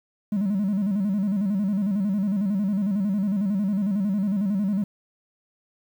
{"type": "tone with vibrato", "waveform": "triangle", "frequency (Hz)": 199.6, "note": "G3", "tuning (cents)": 32, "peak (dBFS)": -18, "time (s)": [0.32, 4.84], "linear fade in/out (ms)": 5, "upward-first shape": "square", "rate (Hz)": 11, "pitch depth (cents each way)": 92, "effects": ["tanh soft clip ceiling -16 dBFS", "9-bit"]}